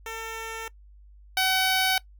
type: tone pair in turn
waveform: 10% pulse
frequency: 449.4 / 755.8 Hz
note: A4 / F#5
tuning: +37 / +37 cents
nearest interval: major sixth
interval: 900 cents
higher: second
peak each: -25 / -13 dBFS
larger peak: second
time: 0.06-0.68 / 1.37-1.98 s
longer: first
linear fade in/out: 2 ms
effects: noise-tail reverb RT60 0.1 s tail -21 dB re dry + added 50 Hz sine -48 dBFS peak until 2.19 s